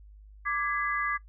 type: chord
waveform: sine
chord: G# diminished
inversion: second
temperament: equal with one note detuned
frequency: 1174.7 / 1661.2 / 2018 Hz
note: D6 / G#6 / B6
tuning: 0 / 0 / +37 cents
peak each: -30 / -31 / -33 dBFS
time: 0.45-1.18 s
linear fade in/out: 20 ms
effects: noise-tail reverb RT60 0.1 s tail -17 dB re dry + added 51 Hz sine -48 dBFS peak until 1.28 s